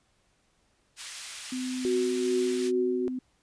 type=high-pass noise; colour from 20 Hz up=pink; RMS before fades=-40 dBFS; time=0.96-2.72 s; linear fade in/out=50 ms; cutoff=2200 Hz; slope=12 dB/octave
type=tone; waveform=sine; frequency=255.3 Hz; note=C4; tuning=42 cents flat; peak=-30 dBFS; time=1.52-3.19 s; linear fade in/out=5 ms
type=tone with tremolo; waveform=sine; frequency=370 Hz; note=F#4; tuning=in tune; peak=-23 dBFS; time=1.85-3.08 s; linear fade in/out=0 ms; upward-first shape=triangle; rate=2.4 Hz; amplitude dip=45%
effects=pink hiss -69 dBFS RMS until 3.42 s + resampled to 22050 Hz